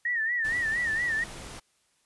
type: tone with vibrato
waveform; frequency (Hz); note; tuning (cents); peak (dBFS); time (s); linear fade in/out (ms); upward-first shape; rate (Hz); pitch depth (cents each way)
sine; 1853; A#6; -11; -25; 0.05-1.24; 5; sine; 4.3; 100
type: noise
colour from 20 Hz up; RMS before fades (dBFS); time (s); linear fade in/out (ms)
pink; -42; 0.44-1.6; 10
effects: white hiss -69 dBFS RMS until 2.05 s + resampled to 24000 Hz